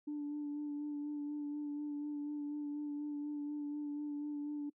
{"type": "tone with vibrato", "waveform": "sine", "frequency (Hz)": 293.4, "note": "D4", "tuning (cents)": -2, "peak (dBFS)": -36, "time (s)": [0.07, 4.7], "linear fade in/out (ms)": 10, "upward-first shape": "sine", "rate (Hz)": 4.1, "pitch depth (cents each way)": 20, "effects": ["noise-tail reverb RT60 0.1 s tail -24 dB re dry", "tanh soft clip ceiling -34 dBFS"]}